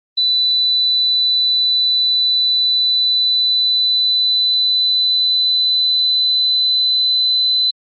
sine tone with pitch glide, 3986 to 4021 Hz, B7 to B7, +15 to +30 cents, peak -12 dBFS, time 0.17-7.71 s, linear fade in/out 10 ms, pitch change +15 cents, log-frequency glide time 2.6-7.39 s, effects Opus 32 kbps

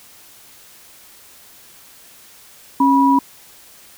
sine tone pair together, 273.3 / 974 Hz, C#4 / B5, -24 / -24 cents, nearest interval octave + minor seventh, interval 2200 cents, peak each -13 dBFS, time 2.8-3.19 s, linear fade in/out 5 ms, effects white hiss -45 dBFS RMS until 3.97 s

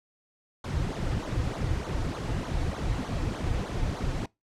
brown noise with flanger, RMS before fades -30 dBFS, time 0.64-4.26 s, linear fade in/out 5 ms, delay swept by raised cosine 0.37 to 5.17 ms, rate 3.3 Hz, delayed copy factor -0.9, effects noise-tail reverb RT60 0.2 s tail -23 dB re dry + low-pass 8000 Hz 12 dB/octave

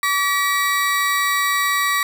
35% pulse tone pair together, 1147 / 1929 Hz, D6 / B6, -41 / -41 cents, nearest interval major sixth, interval 900 cents, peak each -18 dBFS, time 0.03-2.03 s, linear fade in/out 2 ms, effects none

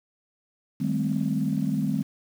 sine tone cluster, 155.3 / 196.5 / 215.7 / 259.4 Hz, D#3 / G3 / A3 / C4, -3 / +4 / -34 / -15 cents, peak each -28 dBFS, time 0.8-2.03 s, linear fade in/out 10 ms, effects tanh soft clip ceiling -14 dBFS + 8-bit

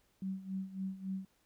sine tone with tremolo, 190.8 Hz, G3, 47 cents flat, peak -34 dBFS, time 0.22-1.25 s, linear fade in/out 2 ms, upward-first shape sine, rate 3.6 Hz, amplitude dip 80%, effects pink hiss -73 dBFS RMS until 1.45 s

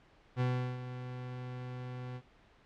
40% pulse tone with ADSR envelope, 125.5 Hz, B2, 28 cents sharp, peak -27 dBFS, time 0.36-2.22 s, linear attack 46 ms, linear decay 370 ms, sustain -12 dB, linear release 59 ms, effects pink hiss -63 dBFS RMS until 2.65 s + low-pass 3000 Hz 12 dB/octave

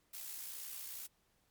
blue noise with amplitude modulation, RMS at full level -44 dBFS, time 0.13-1.07 s, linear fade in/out 10 ms, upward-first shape sine, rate 62.1 Hz, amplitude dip 40%, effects pink hiss -75 dBFS RMS until 1.5 s + MP3 96 kbps

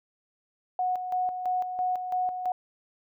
sine tone with tremolo, 733 Hz, F#5, 16 cents flat, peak -24 dBFS, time 0.79-2.52 s, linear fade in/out 2 ms, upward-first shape square, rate 3 Hz, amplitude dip 55%, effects none

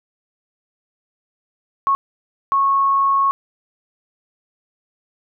sine tone bursts at uneven times, 1099 Hz, C#6, 15 cents flat, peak -13 dBFS, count 2, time 1.87-1.95 / 2.52-3.31 s, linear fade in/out 0 ms, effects none

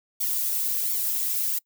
violet noise with flanger, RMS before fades -26 dBFS, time 0.2-1.59 s, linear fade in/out 10 ms, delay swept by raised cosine 0.88 to 3.08 ms, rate 1.4 Hz, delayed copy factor +0.9, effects noise-tail reverb RT60 0.1 s tail -24 dB re dry

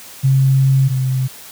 sine tone pair in turn, 134.1 / 130.36 Hz, C3 / C3, +43 / -6 cents, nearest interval unison, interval 49 cents, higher first, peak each -9 / -14 dBFS, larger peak first, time 0.23-0.89 / 0.89-1.28 s, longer first, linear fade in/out 20 ms, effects white hiss -37 dBFS RMS until 1.51 s + high-pass 60 Hz 12 dB/octave

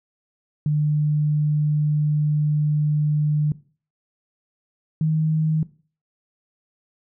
sine tone pair in turn, 150 / 156.94 Hz, D3 / D#3, +37 / +15 cents, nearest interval minor second, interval 78 cents, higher second, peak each -17 dBFS, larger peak neither, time 0.66-3.52 / 5.01-5.63 s, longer first, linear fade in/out 2 ms, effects noise-tail reverb RT60 0.4 s tail -18 dB re dry

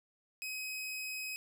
sawtooth tone, 2533 Hz, D#7, 30 cents sharp, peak -35 dBFS, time 0.42-1.36 s, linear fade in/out 0 ms, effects none

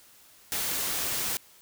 white noise, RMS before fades -30 dBFS, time 0.52-1.37 s, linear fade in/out 0 ms, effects white hiss -56 dBFS RMS until 1.61 s

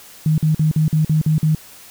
sine tone bursts, 155.56 Hz, D#3, in tune, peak -12 dBFS, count 8, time 0.26-1.549 s, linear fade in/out 2 ms, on 120 ms, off 47 ms, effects white hiss -42 dBFS RMS until 1.9 s

